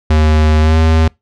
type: tone with pitch glide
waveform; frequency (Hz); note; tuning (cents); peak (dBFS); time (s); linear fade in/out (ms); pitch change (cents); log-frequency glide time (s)
square; 77.4 to 80.04; D#2 to D#2; -9 to +50; -8; 0.1-1.08; 5; +59; 0.6-0.77
effects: noise-tail reverb RT60 0.2 s tail -26 dB re dry + low-pass 5000 Hz 12 dB/octave